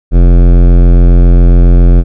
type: tone with hard clipping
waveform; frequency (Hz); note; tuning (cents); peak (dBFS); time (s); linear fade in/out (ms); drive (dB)
sine; 43.65; F1; 0; -3; 0.11-2.04; 50; 17
effects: none